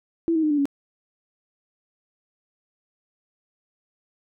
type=tone with pitch steps; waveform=sine; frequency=332.3 / 318.6 / 305.4 / 292.8 / 280.7 Hz; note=E4 / D#4 / D#4 / D4 / C#4; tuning=+14 / +41 / -32 / -5 / +22 cents; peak=-18 dBFS; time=0.28-0.655 s; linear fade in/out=0 ms; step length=75 ms; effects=none